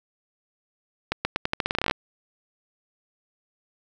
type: accelerating click train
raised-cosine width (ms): 0.3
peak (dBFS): -7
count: 16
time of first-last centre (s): 1.12-1.911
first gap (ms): 130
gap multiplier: 0.85
effects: 8-bit